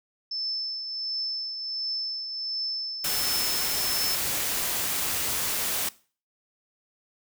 sine tone with tremolo, 5274 Hz, E8, in tune, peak -27 dBFS, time 0.31-4.15 s, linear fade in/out 5 ms, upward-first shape triangle, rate 1.4 Hz, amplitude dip 50%
white noise, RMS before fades -28 dBFS, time 3.04-5.89 s, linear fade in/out 5 ms
effects noise-tail reverb RT60 0.4 s tail -20 dB re dry

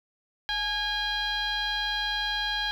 sine tone with frequency modulation, 2442 Hz, D#7, 33 cents flat, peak -26 dBFS, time 0.49-2.71 s, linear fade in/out 0 ms, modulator 799 Hz, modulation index 2.1, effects 9-bit

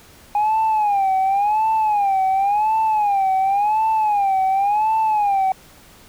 sine tone with vibrato, 820 Hz, G#5, 22 cents flat, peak -13 dBFS, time 0.35-5.52 s, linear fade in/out 2 ms, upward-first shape sine, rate 0.92 Hz, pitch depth 130 cents each way, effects tanh soft clip ceiling -13 dBFS + pink hiss -47 dBFS RMS until 6.08 s

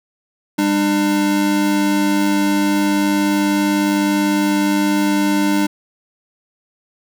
square tone pair together, 200 / 299.7 Hz, G3 / D4, +35 / +35 cents, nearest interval perfect fifth, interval 700 cents, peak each -20 / -16 dBFS, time 0.58-5.67 s, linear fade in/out 10 ms, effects none

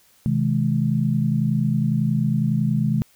sine tone cluster, 129.9 / 160 / 211.8 Hz, C3 / D#3 / G#3, -12 / +49 / +34 cents, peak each -22 dBFS, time 0.26-3.02 s, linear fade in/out 0 ms, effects white hiss -57 dBFS RMS until 3.15 s

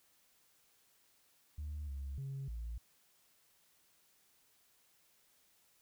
sine tone with pitch steps, 74.4 / 68.6 / 136.3 / 57.1 Hz, D2 / C#2 / C#3 / A#1, +23 / -17 / -29 / -35 cents, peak -38 dBFS, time 1.58-2.78 s, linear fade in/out 5 ms, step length 300 ms, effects tanh soft clip ceiling -37 dBFS + white hiss -71 dBFS RMS until 5.81 s

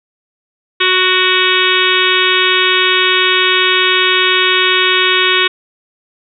harmonic tone with a mistuned harmonic, 370 Hz, F#4, in tune, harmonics 1 / 3 / 4 / 5 / 6 / 7 / 8 / 9 / 10, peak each -18 / -18 / -18 / -18 / -18 / -18 / -18 / -18 / -18 dBFS, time 0.8-5.48 s, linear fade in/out 10 ms, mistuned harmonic 6, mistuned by +33 cents, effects none

